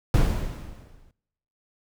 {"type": "noise with exponential decay", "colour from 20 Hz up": "brown", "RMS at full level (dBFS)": -17, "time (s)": [0.14, 1.11], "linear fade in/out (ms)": 1, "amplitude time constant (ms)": 210, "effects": ["noise-tail reverb RT60 1.0 s tail -25 dB re dry"]}